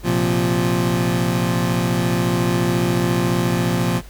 25% pulse chord, Bb suspended second, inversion none, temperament equal, 116.54 / 130.81 / 174.61 Hz, Bb2 / C3 / F3, 0 / 0 / 0 cents, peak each -18 / -20 / -16 dBFS, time 0.03-4.02 s, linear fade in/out 50 ms, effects added 50 Hz sine -37 dBFS peak until 4.09 s + pink hiss -46 dBFS RMS until 4.09 s

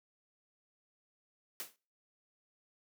white noise with exponential decay, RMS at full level -38 dBFS, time 1.6-1.76 s, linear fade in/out 0 ms, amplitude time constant 34 ms, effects noise-tail reverb RT60 0.4 s tail -25 dB re dry + high-pass 200 Hz 12 dB/octave

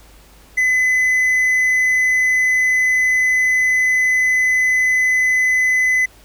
triangle tone, 2017 Hz, B6, 36 cents sharp, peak -11 dBFS, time 0.57-6.06 s, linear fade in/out 10 ms, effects added 50 Hz sine -46 dBFS peak until 6.24 s + pink hiss -48 dBFS RMS until 6.24 s

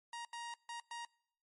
sawtooth tone bursts at uneven times, 941 Hz, A#5, 16 cents sharp, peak -39 dBFS, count 4, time 0.13-0.25 / 0.33-0.54 / 0.69-0.8 / 0.91-1.05 s, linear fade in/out 2 ms, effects noise-tail reverb RT60 0.7 s tail -26 dB re dry + MP3 48 kbps

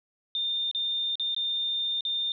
sine tone with dropouts, 3617 Hz, A7, 47 cents sharp, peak -26 dBFS, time 0.35-2.32 s, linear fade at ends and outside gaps 1 ms, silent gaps 0.713-0.748 / 1.155-1.197 / 1.347-1.364 / 2.008-2.051 s, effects none

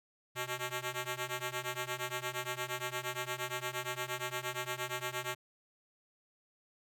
5% pulse ring-modulated tone, 248.6 Hz, B3, 12 cents sharp, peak -22 dBFS, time 0.35-5.35 s, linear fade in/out 10 ms, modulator 120 Hz, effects none

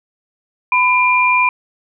sine tone pair together, 1002 / 2390 Hz, B5 / D7, +25 / +30 cents, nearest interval octave + minor third, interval 1505 cents, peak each -13 dBFS, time 0.72-1.49 s, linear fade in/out 2 ms, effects none

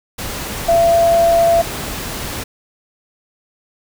sine tone in noise, 675 Hz, E5, 41 cents sharp, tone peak -9 dBFS, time 0.68-1.62 s, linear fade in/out 10 ms, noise pink, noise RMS -25 dBFS, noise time 0.18-2.44 s, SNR +13 dB, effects none

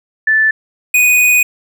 sine / square tone pair in turn, 1755 / 2482 Hz, A6 / D#7, -5 / -5 cents, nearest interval tritone, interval 600 cents, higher second, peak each -8 dBFS, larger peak neither, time 0.27-0.51 / 0.94-1.43 s, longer second, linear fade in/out 5 ms, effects none

